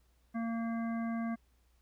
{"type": "harmonic tone", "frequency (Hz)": 229.2, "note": "A#3", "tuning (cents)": -29, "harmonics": [1, 3, 5, 7, 9], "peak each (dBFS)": [-33, -43, -47, -50, -52], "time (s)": [0.34, 1.36], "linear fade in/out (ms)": 20, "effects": ["added 60 Hz sine -67 dBFS peak until 1.81 s", "pink hiss -75 dBFS RMS until 1.81 s"]}